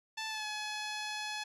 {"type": "tone with pitch glide", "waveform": "10% pulse", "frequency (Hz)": [880, 848.6], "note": ["A5", "G#5"], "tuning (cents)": [0, 37], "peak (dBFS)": -28, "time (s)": [0.17, 1.44], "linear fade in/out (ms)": 10, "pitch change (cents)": -63, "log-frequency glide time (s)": [0.28, 0.46], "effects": ["resampled to 24000 Hz"]}